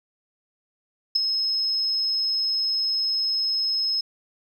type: tone with ADSR envelope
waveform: sine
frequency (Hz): 5170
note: E8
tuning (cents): -34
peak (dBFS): -12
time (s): 1.15-4.01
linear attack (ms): 12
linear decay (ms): 4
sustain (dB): -9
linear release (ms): 6
effects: tanh soft clip ceiling -9 dBFS + 9-bit